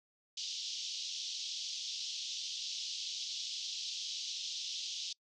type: band-pass noise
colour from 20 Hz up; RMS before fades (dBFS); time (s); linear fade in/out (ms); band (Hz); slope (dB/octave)
pink; -41; 0.37-5.13; 5; 3100 to 6200; 48
effects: noise-tail reverb RT60 0.1 s tail -25 dB re dry

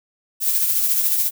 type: noise with tremolo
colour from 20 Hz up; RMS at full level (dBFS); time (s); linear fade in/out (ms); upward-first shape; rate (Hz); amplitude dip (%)
violet; -17; 0.4-1.31; 50; triangle; 14; 45
effects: none

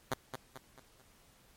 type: tone with echo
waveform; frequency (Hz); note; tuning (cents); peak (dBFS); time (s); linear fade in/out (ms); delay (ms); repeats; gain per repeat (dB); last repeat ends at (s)
5% pulse; 130.81; C3; 0; -20; 0.11-0.14; 5; 220; 4; -7; 1.02
effects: pink hiss -64 dBFS RMS until 1.56 s + MP3 64 kbps

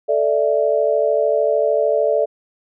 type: chord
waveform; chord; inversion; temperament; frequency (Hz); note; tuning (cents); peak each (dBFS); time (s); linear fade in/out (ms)
sine; A suspended fourth; none; just; 440 / 586.7 / 660; A4 / D5 / E5; 0 / -2 / +2; -19 / -17 / -20; 0.08-2.26; 20
effects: none

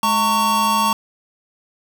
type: tone cluster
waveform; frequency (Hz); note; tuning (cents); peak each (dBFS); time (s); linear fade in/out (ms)
square; 211.8 / 911 / 1112; G#3 / A#5 / C#6; +34 / -40 / +5; -25 / -19 / -19; 0.03-0.93; 2
effects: none

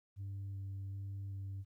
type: tone with vibrato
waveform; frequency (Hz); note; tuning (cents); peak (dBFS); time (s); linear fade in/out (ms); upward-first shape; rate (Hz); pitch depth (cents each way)
sine; 98; G2; 0; -38; 0.16-1.65; 50; square; 1.3; 9
effects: tanh soft clip ceiling -39 dBFS + 13-bit

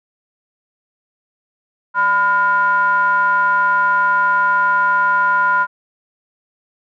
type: ring-modulated tone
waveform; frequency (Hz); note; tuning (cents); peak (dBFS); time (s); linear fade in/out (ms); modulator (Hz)
triangle; 207.7; G#3; 0; -7; 1.94-5.67; 50; 1210
effects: none

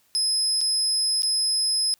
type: tone with dropouts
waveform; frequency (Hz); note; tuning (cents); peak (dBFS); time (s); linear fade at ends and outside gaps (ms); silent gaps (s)
35% pulse; 5100; D#8; +42; -18; 0.15-1.94; 0; 0.607-0.613 / 1.221-1.232
effects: white hiss -63 dBFS RMS until 1.99 s

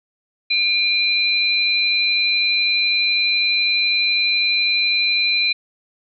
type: tone pair together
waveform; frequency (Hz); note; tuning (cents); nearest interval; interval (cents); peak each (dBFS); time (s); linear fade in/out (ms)
sine; 2400 / 4044; D7 / B7; +37 / +40; major sixth; 903; -18; 0.5-5.53; 10
effects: none

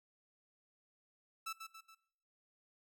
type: tone with echo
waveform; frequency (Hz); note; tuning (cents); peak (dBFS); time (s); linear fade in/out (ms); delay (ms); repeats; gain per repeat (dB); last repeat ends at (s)
sawtooth; 1318.5; E6; 0; -36; 1.46-1.53; 10; 140; 3; -6; 1.95
effects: noise-tail reverb RT60 0.7 s tail -19 dB re dry

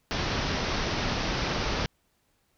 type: low-pass noise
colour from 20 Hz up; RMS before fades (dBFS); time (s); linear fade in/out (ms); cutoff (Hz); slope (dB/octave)
pink; -29; 0.11-1.86; 0; 5900; 96
effects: pink hiss -71 dBFS RMS until 2.57 s

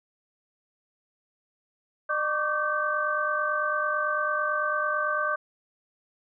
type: tone cluster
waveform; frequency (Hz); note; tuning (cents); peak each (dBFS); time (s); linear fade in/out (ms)
sine; 604 / 1134 / 1183 / 1546; D5 / C#6 / D6 / G6; +48 / +39 / +12 / -24; -31 / -32 / -29 / -28; 2.09-5.36; 10
effects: none

